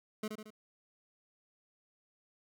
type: tone with echo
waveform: 25% pulse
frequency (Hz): 214.7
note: A3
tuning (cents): -42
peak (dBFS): -31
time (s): 0.23-0.28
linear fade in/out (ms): 5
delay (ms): 75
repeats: 3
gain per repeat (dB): -5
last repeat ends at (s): 0.505
effects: none